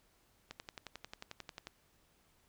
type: click train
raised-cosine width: 0.2 ms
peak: -27 dBFS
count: 14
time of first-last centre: 0.51-1.671 s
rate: 11.2 Hz
effects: pink hiss -71 dBFS RMS until 2.48 s